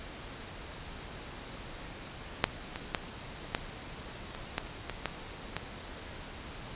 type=clicks; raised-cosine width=0.3 ms; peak=-6 / -20 / -11 / -11 / -25 / -13 / -29 / -19 / -14 / -16 dBFS; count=10; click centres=2.441 / 2.759 / 2.948 / 3.549 / 4.349 / 4.581 / 4.67 / 4.897 / 5.057 / 5.566 s; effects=pink hiss -44 dBFS RMS until 6.75 s + resampled to 8000 Hz